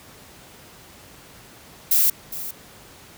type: noise with echo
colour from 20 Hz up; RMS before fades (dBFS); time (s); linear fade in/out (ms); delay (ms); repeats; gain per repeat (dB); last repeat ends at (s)
violet; -17; 1.91-2.1; 5; 410; 1; -14; 2.51
effects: pink hiss -46 dBFS RMS until 3.17 s + high-pass 60 Hz 12 dB/octave